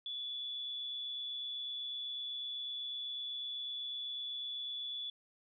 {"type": "tone with amplitude modulation", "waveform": "sine", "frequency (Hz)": 3438, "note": "A7", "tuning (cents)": -41, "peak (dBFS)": -37, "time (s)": [0.06, 5.1], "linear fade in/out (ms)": 2, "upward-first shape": "sine", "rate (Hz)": 128, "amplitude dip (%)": 30, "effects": []}